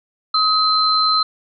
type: tone pair together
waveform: sine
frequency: 1269 / 4095 Hz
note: D#6 / C8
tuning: +34 / -38 cents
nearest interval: octave + minor sixth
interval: 2028 cents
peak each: -16 dBFS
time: 0.34-1.23 s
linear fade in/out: 5 ms
effects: none